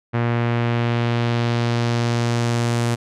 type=tone with low-pass filter sweep; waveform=sawtooth; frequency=118.3 Hz; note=A#2; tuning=26 cents sharp; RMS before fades=-20 dBFS; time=0.13-2.96 s; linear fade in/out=20 ms; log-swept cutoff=2000 to 9200 Hz; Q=1.2; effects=none